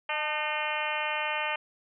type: harmonic tone with a mistuned harmonic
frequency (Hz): 304.1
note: D#4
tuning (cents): -40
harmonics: 2 / 3 / 4 / 5 / 6 / 7 / 8 / 9 / 10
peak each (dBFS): -37 / -34 / -37 / -39 / -37 / -37 / -36 / -37 / -39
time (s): 0.09-1.56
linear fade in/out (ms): 5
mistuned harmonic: 3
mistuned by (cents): -40
effects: none